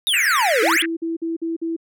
square exponential two-way sweep, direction down then up, 3825 to 415.3 to 3521 Hz, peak -17 dBFS, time 0.07-0.82 s, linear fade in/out 0 ms, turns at 0.62 s
white band-pass noise, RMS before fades -24 dBFS, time 0.13-0.86 s, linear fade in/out 10 ms, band 1600 to 2200 Hz, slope 48 dB/octave
sine tone bursts, 330 Hz, E4, 2 cents sharp, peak -21 dBFS, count 6, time 0.62-1.765 s, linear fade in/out 10 ms, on 150 ms, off 49 ms
effects none

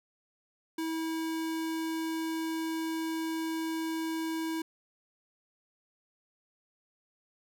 square tone, 323.3 Hz, E4, 34 cents flat, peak -32 dBFS, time 0.78-4.62 s, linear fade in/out 5 ms, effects none

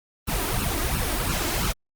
pink noise with flanger, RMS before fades -25 dBFS, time 0.27-1.73 s, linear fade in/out 20 ms, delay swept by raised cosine 0.71 to 3.21 ms, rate 2.9 Hz, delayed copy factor +0.8, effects Opus 32 kbps

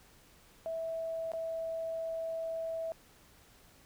sine tone with dropouts, 654 Hz, E5, 14 cents flat, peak -34 dBFS, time 0.66-2.92 s, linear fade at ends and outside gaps 0 ms, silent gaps 1.318-1.335 s, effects pink hiss -61 dBFS RMS until 3.85 s

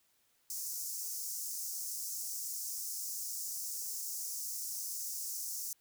pink high-pass noise, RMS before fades -40 dBFS, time 0.5-5.73 s, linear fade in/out 2 ms, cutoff 5400 Hz, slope 48 dB/octave, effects white hiss -73 dBFS RMS until 5.8 s

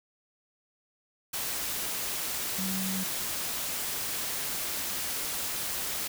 sine tone in noise, 189.7 Hz, F#3, 43 cents sharp, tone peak -32 dBFS, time 2.58-3.04 s, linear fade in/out 10 ms, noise white, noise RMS -33 dBFS, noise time 1.33-6.08 s, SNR -2 dB, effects none

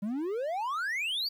triangle exponential sweep, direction up, 193.5 to 4766 Hz, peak -28 dBFS, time 0.02-1.29 s, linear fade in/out 10 ms, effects 11-bit

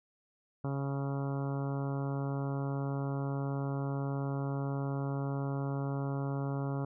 harmonic tone, 138.59 Hz, C#3, in tune, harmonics 1 / 2 / 3 / 4 / 5 / 6 / 7 / 8 / 9 / 10, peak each -33 / -39 / -43 / -45 / -47 / -49 / -50 / -51 / -52 / -53 dBFS, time 0.64-6.85 s, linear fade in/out 5 ms, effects none

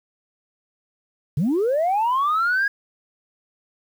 sine linear sweep, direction up, 125.7 to 1660 Hz, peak -16 dBFS, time 1.37-2.68 s, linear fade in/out 5 ms, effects tanh soft clip ceiling -15 dBFS + 8-bit

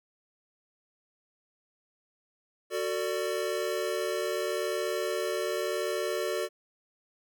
square chord, D major, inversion first, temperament equal with one note detuned, 370 / 450.8 / 587.3 Hz, F#4 / A4 / D5, 0 / +42 / 0 cents, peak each -34 dBFS, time 2.7-6.49 s, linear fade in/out 50 ms, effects none

